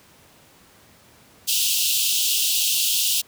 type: high-pass noise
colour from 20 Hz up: pink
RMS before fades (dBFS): -21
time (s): 1.47-3.22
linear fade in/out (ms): 20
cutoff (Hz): 2700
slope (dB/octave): 96
effects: pink hiss -52 dBFS RMS until 3.27 s + high-pass 80 Hz 12 dB/octave